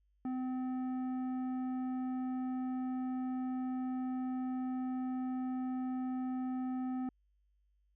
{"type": "tone with tanh clipping", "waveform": "sine", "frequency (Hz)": 256.1, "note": "C4", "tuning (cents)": -37, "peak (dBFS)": -36, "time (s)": [0.25, 7.09], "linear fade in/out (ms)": 2, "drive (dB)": 10, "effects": ["added 50 Hz sine -70 dBFS peak until 7.95 s"]}